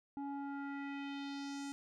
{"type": "tone with low-pass filter sweep", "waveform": "square", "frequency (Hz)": 280, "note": "C#4", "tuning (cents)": 18, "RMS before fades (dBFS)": -43, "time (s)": [0.17, 1.72], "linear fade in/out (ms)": 0, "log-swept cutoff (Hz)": [720, 8100], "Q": 2.2, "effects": []}